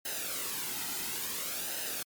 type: noise with flanger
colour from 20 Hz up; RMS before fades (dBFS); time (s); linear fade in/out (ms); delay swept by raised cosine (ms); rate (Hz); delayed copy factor
white; -36; 0.05-2.03; 5; 0.87 to 1.8; 0.58; -0.6
effects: MP3 96 kbps